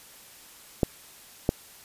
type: clicks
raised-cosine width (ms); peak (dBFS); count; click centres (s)
2; -7; 2; 0.832 / 1.491
effects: white hiss -50 dBFS RMS until 1.84 s + resampled to 32000 Hz